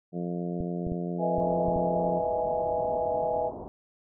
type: harmonic tone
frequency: 87.31 Hz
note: F2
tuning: in tune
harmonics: 2 / 3 / 4 / 5 / 6 / 7 / 8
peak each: -31 / -39 / -37 / -39 / -46 / -42 / -44 dBFS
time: 0.12-2.22 s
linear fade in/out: 50 ms
type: clicks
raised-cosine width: 5 ms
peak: -21 dBFS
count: 6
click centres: 0.606 / 0.868 / 0.919 / 1.384 / 1.684 / 1.762 s
type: chord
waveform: sine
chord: E major seventh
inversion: second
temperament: equal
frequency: 493.9 / 622.3 / 659.3 / 830.6 Hz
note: B4 / D#5 / E5 / G#5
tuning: 0 / 0 / 0 / 0 cents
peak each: -31 dBFS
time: 1.18-3.52 s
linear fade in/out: 50 ms
type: low-pass noise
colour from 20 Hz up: white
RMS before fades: -40 dBFS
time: 1.4-3.68 s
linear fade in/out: 0 ms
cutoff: 860 Hz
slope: 48 dB/octave
effects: none